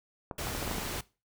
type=clicks; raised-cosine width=1 ms; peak=-21 dBFS; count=7; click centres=0.312 / 0.471 / 0.55 / 0.627 / 0.677 / 0.713 / 0.783 s
type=noise; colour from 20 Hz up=pink; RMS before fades=-36 dBFS; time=0.38-1.01 s; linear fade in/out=5 ms
effects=noise-tail reverb RT60 0.3 s tail -20 dB re dry